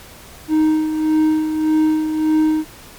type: tone with tremolo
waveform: triangle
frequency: 311.5 Hz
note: D#4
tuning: 2 cents sharp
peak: -9 dBFS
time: 0.48-2.65 s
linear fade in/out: 50 ms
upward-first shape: sine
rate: 1.7 Hz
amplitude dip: 55%
effects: pink hiss -40 dBFS RMS until 2.98 s + MP3 96 kbps